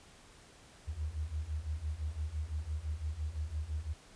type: beating tone pair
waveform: sine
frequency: 73.42 / 79.32 Hz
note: D2 / D#2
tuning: 0 / +34 cents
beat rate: 5.9 Hz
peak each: -39 / -37 dBFS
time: 0.87-3.94 s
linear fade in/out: 20 ms
effects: pink hiss -58 dBFS RMS until 4.15 s + resampled to 22050 Hz